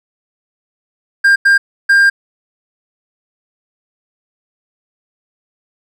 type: tone bursts at uneven times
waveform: triangle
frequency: 1600 Hz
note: G6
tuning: 35 cents sharp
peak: -4 dBFS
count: 3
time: 1.24-1.36 / 1.45-1.58 / 1.89-2.1 s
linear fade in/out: 10 ms
effects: none